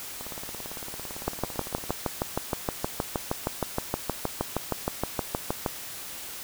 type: two click trains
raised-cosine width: 1 ms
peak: -24 / -11 dBFS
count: 31 / 29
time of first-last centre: 0.21-1.895 / 1.28-5.662 s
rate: 17.8 / 6.39 Hz
effects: white hiss -39 dBFS RMS until 6.43 s